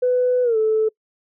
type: tone with pitch glide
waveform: sine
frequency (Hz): 499 to 436.9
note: B4 to A4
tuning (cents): +18 to -12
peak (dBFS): -14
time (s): 0.02-0.89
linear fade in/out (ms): 10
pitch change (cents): -230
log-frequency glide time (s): 0.43-0.57
effects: noise-tail reverb RT60 0.1 s tail -26 dB re dry + tanh soft clip ceiling -10 dBFS